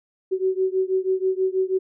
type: beating tone pair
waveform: sine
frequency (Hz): 374.4 / 380.6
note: F#4 / F#4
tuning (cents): +20 / +49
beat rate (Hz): 6.2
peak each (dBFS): -22 / -23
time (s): 0.31-1.79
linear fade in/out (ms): 20
effects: none